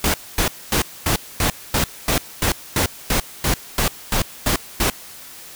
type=noise bursts; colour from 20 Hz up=pink; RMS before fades=-18 dBFS; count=15; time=0.04-4.9 s; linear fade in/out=2 ms; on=100 ms; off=240 ms; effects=white hiss -39 dBFS RMS until 5.55 s